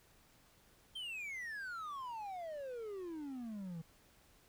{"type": "exponential sweep", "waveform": "triangle", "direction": "down", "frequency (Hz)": [3195, 158.6], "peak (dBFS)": -40, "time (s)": [0.95, 3.82], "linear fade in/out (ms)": 10, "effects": ["pink hiss -67 dBFS RMS until 4.48 s"]}